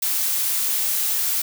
blue noise, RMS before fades -22 dBFS, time 0.02-1.42 s, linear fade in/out 5 ms, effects none

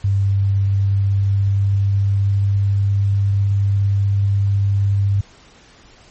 sine tone with pitch glide, 98.7 to 99.62 Hz, G2 to G2, +12 to +28 cents, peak -13 dBFS, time 0.04-5.21 s, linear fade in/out 5 ms, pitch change +16 cents, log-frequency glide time 0.68-2.71 s, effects pink hiss -47 dBFS RMS until 6.1 s + MP3 32 kbps

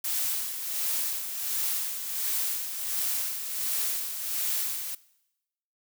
blue noise with tremolo, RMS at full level -28 dBFS, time 0.04-4.95 s, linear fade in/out 5 ms, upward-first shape sine, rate 1.4 Hz, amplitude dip 55%, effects noise-tail reverb RT60 0.9 s tail -20 dB re dry

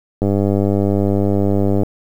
click train, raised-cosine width 2 ms, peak -4 dBFS, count 162, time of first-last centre 0.22-1.833 s, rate 99.8 Hz, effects 7-bit

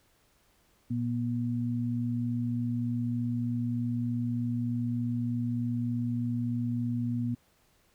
sine tone pair together, 117.8 / 241.1 Hz, A#2 / B3, +19 / -41 cents, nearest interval octave, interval 1240 cents, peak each -31 / -30 dBFS, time 0.9-7.35 s, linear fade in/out 10 ms, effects pink hiss -67 dBFS RMS until 7.94 s

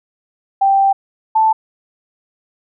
sine tone pair in turn, 784 / 880 Hz, G5 / A5, 0 / 0 cents, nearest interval major second, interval 200 cents, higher second, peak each -9 dBFS, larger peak neither, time 0.61-0.93 / 1.35-1.53 s, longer first, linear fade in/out 10 ms, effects none

